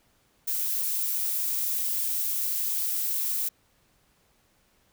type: noise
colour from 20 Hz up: violet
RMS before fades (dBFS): -28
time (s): 0.47-3.49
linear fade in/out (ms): 10
effects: pink hiss -66 dBFS RMS until 4.92 s